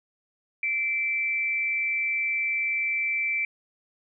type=tone pair together; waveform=sine; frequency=2089 / 2330 Hz; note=C7 / D7; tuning=-3 / -14 cents; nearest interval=major second; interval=189 cents; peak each=-35 / -24 dBFS; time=0.63-3.45 s; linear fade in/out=2 ms; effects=none

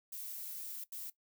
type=noise bursts at uneven times; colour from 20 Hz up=violet; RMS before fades=-44 dBFS; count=2; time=0.12-0.84 / 0.92-1.1 s; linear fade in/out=5 ms; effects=noise-tail reverb RT60 0.1 s tail -17 dB re dry

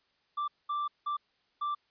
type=tone bursts at uneven times; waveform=triangle; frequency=1174.7 Hz; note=D6; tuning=in tune; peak=-28 dBFS; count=4; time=0.37-0.48 / 0.69-0.88 / 1.06-1.17 / 1.61-1.75 s; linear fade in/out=10 ms; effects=white hiss -72 dBFS RMS until 1.9 s + resampled to 11025 Hz

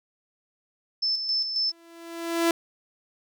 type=tone with tremolo; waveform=sine; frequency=5274 Hz; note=E8; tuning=in tune; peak=-22 dBFS; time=1.02-1.72 s; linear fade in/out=10 ms; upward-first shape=square; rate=3.7 Hz; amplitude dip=50%
type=tone with exponential growth; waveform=sawtooth; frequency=335.3 Hz; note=E4; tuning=30 cents sharp; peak=-14 dBFS; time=1.68-2.51 s; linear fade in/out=2 ms; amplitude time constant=180 ms
effects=none

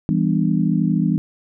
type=chord; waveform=sine; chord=E minor seventh; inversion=none; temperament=just; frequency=164.81 / 197.78 / 247.2 / 296.7 Hz; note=E3 / G3 / B3 / D4; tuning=0 / +16 / +2 / +18 cents; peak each=-19 / -20 / -22 / -24 dBFS; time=0.09-1.18 s; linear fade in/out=0 ms; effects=none

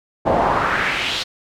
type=noise with band-pass filter sweep; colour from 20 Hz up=brown; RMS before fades=-19 dBFS; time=0.25-1.24 s; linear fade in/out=20 ms; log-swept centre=600 to 4100 Hz; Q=2.5; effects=none

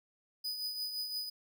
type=tone with tremolo; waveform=45% pulse; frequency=4978 Hz; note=D#8; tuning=in tune; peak=-33 dBFS; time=0.44-1.3 s; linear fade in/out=10 ms; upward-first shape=triangle; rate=5.8 Hz; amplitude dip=55%; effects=none

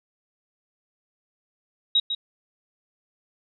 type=tone with echo; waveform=sine; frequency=3814 Hz; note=A#7; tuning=39 cents sharp; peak=-16 dBFS; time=1.95-2 s; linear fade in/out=5 ms; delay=150 ms; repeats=1; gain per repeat=-8 dB; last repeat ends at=2.15 s; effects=none

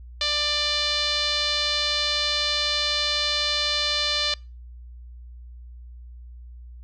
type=tone with low-pass filter; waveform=5% pulse; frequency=592 Hz; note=D5; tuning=14 cents sharp; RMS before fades=-24 dBFS; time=0.21-4.34 s; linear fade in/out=2 ms; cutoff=4100 Hz; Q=3.4; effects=noise-tail reverb RT60 0.3 s tail -25 dB re dry + added 60 Hz sine -39 dBFS peak until 6.83 s

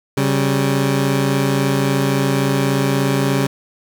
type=tone pair together; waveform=20% pulse; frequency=137.3 / 194.17 Hz; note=C#3 / G3; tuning=-16 / -16 cents; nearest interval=tritone; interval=600 cents; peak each=-11 / -16 dBFS; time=0.17-3.47 s; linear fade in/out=5 ms; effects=none

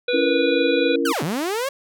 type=harmonic tone; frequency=490 Hz; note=B4; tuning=14 cents flat; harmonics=1 / 3 / 5 / 7 / 8; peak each=-20 / -29 / -27 / -33 / -29 dBFS; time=0.08-0.96 s; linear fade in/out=5 ms
type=chord; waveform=sine; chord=A# diminished; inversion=first; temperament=just; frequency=279.7 / 335.6 / 466.2 Hz; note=C#4 / E4 / A#4; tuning=+16 / +31 / 0 cents; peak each=-23 dBFS; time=0.13-1.13 s; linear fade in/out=10 ms
type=linear two-way sweep; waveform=sawtooth; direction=down then up; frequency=1611 to 133.7 to 564 Hz; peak=-18 dBFS; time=1.05-1.69 s; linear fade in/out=5 ms; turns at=1.23 s
effects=none

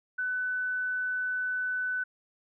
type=tone; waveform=sine; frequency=1500 Hz; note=F#6; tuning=23 cents sharp; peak=-28 dBFS; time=0.18-2.04 s; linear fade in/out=10 ms; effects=none

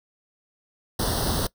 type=noise with comb filter; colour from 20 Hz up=pink; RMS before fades=-25 dBFS; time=0.99-1.47 s; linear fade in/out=5 ms; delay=0.21 ms; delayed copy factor=+0.95; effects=noise-tail reverb RT60 0.1 s tail -20 dB re dry

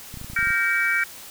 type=clicks; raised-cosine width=5 ms; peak=-25 dBFS; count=10; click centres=0.141 / 0.173 / 0.214 / 0.245 / 0.3 / 0.334 / 0.39 / 0.428 / 0.472 / 0.505 s
type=chord; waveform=sine; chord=G minor seventh; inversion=third; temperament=equal with one note detuned; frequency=1396.9 / 1568 / 1864.7 / 2293 Hz; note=F6 / G6 / Bb6 / D7; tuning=0 / 0 / 0 / -42 cents; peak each=-26 / -24 / -26 / -23 dBFS; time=0.36-1.04 s; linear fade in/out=5 ms
effects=white hiss -41 dBFS RMS until 1.3 s

